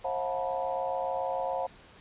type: tone cluster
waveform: sine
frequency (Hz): 535 / 658 / 725 / 877 / 973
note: C5 / E5 / F#5 / A5 / B5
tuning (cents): +38 / -3 / -35 / -6 / -26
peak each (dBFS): -33 / -38 / -33 / -37 / -39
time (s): 0.04-1.67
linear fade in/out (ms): 10
effects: pink hiss -54 dBFS RMS until 2 s + resampled to 8000 Hz